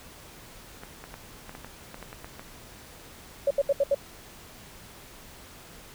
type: clicks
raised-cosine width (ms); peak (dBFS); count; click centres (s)
0.5; -25; 11; 0.835 / 1.04 / 1.141 / 1.494 / 1.551 / 1.646 / 1.944 / 2.027 / 2.129 / 2.245 / 2.395
type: tone bursts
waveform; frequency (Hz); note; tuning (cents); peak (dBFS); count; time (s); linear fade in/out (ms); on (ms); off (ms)
sine; 560; C#5; +18; -19; 5; 3.47-3.947; 5; 37; 73
effects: pink hiss -48 dBFS RMS until 5.94 s